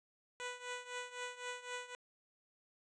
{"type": "tone with tremolo", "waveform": "10% pulse", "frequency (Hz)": 493.9, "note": "B4", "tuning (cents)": 0, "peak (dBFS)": -31, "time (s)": [0.4, 1.95], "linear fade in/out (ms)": 0, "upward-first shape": "triangle", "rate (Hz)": 3.9, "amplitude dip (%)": 85, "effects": ["resampled to 22050 Hz"]}